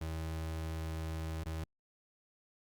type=tone with dropouts; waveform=35% pulse; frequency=80.2 Hz; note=E2; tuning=47 cents flat; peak=-35 dBFS; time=0.01-1.64 s; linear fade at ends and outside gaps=5 ms; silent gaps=1.437-1.458 s; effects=Opus 48 kbps